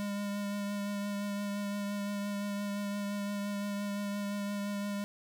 square tone with vibrato, 202.9 Hz, G#3, 40 cents flat, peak -34 dBFS, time 0-5.04 s, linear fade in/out 0 ms, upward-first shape triangle, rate 5.8 Hz, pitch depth 17 cents each way, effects none

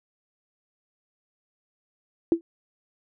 sine tone with exponential decay, 334.1 Hz, E4, 23 cents sharp, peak -12 dBFS, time 2.32-2.41 s, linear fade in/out 1 ms, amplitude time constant 19 ms, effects none

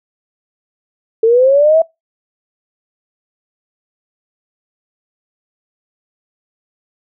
sine linear sweep, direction up, 440 to 661 Hz, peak -6 dBFS, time 1.23-1.82 s, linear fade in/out 5 ms, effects noise-tail reverb RT60 0.2 s tail -25 dB re dry

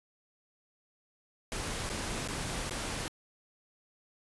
pink noise with dropouts, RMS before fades -36 dBFS, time 1.52-3.08 s, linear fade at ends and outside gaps 0 ms, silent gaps 1.893-1.899 / 2.276-2.286 / 2.696-2.709 s, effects resampled to 24000 Hz

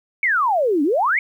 sine exponential two-way sweep, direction down then up, 2280 to 272.2 to 2280 Hz, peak -15 dBFS, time 0.23-1.19 s, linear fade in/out 2 ms, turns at 0.83 s, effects 9-bit

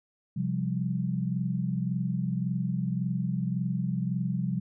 sine chord, C suspended fourth, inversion none, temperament just, 130.81 / 174.42 / 196.22 Hz, C3 / F3 / G3, 0 / -2 / +2 cents, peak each -31 / -30 / -32 dBFS, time 0.36-4.6 s, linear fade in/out 10 ms, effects none

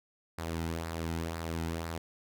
sawtooth tone with flanger, 82.41 Hz, E2, in tune, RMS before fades -36 dBFS, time 0.38-1.98 s, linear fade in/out 5 ms, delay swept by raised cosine 0.31 to 1.81 ms, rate 2 Hz, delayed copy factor -0.5, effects none

